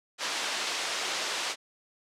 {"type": "band-pass noise", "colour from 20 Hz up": "white", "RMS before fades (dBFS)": -32, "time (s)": [0.18, 1.56], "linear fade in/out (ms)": 50, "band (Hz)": [410, 5300], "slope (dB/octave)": 12, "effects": ["low-pass 9000 Hz 12 dB/octave"]}